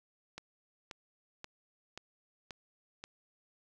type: click train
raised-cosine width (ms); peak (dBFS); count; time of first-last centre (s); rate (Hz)
0.2; -26; 6; 0.38-3.04; 1.88
effects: none